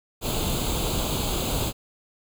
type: noise with comb filter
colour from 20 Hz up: pink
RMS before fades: -26 dBFS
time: 0.21-1.73 s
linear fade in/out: 50 ms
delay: 0.27 ms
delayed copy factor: +0.8
effects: none